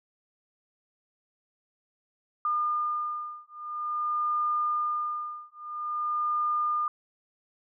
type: beating tone pair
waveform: sine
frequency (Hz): 1210 / 1210.49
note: D#6 / D#6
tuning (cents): -49 / -48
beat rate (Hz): 0.49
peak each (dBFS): -30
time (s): 2.45-6.88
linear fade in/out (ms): 2
effects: none